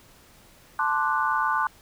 sine chord, D dominant seventh, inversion second, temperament equal, 880 / 1046.5 / 1174.7 / 1480 Hz, A5 / C6 / D6 / F#6, 0 / 0 / 0 / 0 cents, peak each -27 dBFS, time 0.79-1.67 s, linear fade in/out 2 ms, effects pink hiss -54 dBFS RMS until 1.81 s

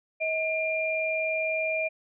sine tone pair together, 637 / 2393 Hz, D#5 / D7, +41 / +32 cents, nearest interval octave + major seventh, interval 2291 cents, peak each -28 dBFS, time 0.2-1.89 s, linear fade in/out 20 ms, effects none

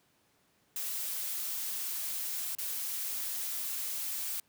blue noise with dropouts, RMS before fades -36 dBFS, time 0.76-4.4 s, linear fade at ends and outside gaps 2 ms, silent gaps 2.551-2.585 s, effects pink hiss -70 dBFS RMS until 4.48 s + high-pass 100 Hz 12 dB/octave

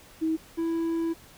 sine / triangle tone pair in turn, 320 / 330.5 Hz, D#4 / E4, +49 / +5 cents, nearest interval minor second, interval 56 cents, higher second, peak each -23 / -23 dBFS, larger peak neither, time 0.21-0.37 / 0.57-1.14 s, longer second, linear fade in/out 20 ms, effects pink hiss -52 dBFS RMS until 1.37 s

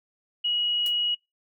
sine tone, 2905 Hz, F#7, 32 cents flat, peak -23 dBFS, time 0.44-1.15 s, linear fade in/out 10 ms
blue noise with exponential decay, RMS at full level -33 dBFS, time 0.86-0.95 s, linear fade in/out 1 ms, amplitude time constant 19 ms
effects noise-tail reverb RT60 0.2 s tail -24 dB re dry

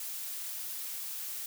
blue noise, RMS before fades -39 dBFS, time 0-1.46 s, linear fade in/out 2 ms, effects none

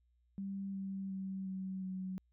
sine tone with pitch steps, 196 / 193.75 / 191.52 / 189.32 / 187.15 Hz, G3 / G3 / G3 / F#3 / F#3, 0 / -20 / -40 / +40 / +20 cents, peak -38 dBFS, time 0.38-2.18 s, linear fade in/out 0 ms, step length 360 ms, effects added 60 Hz sine -70 dBFS peak until 2.32 s

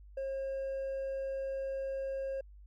sine tone with hard clipping, 539 Hz, C#5, 49 cents flat, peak -35 dBFS, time 0.17-2.41 s, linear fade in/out 5 ms, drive 2 dB, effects added 50 Hz sine -51 dBFS peak until 2.66 s

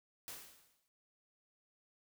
white noise with exponential decay, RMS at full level -45 dBFS, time 0.28-0.88 s, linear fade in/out 0 ms, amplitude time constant 130 ms, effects none

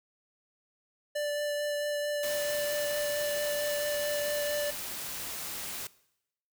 square tone with vibrato, 587.3 Hz, D5, in tune, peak -30 dBFS, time 1.15-4.71 s, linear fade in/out 10 ms, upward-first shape sine, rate 4.5 Hz, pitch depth 9 cents each way
white noise, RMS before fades -38 dBFS, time 2.23-5.87 s, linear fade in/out 2 ms
effects noise-tail reverb RT60 0.8 s tail -20 dB re dry

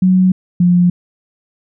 sine tone pair in turn, 185.3 / 176.9 Hz, F#3 / F3, +3 / +23 cents, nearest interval minor second, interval 80 cents, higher first, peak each -7 dBFS, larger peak neither, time 0.02-0.32 / 0.6-0.9 s, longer neither, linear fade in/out 5 ms, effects none

